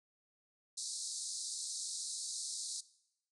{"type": "band-pass noise", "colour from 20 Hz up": "white", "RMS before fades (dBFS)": -42, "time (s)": [0.77, 2.81], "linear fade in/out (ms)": 10, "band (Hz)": [3900, 9600], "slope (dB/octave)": 96, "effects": ["noise-tail reverb RT60 0.8 s tail -19 dB re dry"]}